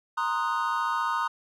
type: chord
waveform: triangle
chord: C half-diminished seventh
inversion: third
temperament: equal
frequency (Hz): 932.3 / 1046.5 / 1244.5 / 1480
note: Bb5 / C6 / Eb6 / Gb6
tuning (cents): 0 / 0 / 0 / 0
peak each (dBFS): -28 / -30 / -27 / -32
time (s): 0.17-1.28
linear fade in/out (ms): 10
effects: none